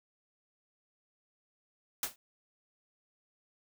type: noise with exponential decay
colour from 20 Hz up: white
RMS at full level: -29 dBFS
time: 2.03-2.16 s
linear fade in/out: 2 ms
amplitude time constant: 28 ms
effects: none